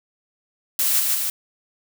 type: noise with echo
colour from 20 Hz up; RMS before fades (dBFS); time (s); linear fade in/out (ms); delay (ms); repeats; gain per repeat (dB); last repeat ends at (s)
blue; -20; 0.79-1; 2; 150; 2; -2; 1.3
effects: none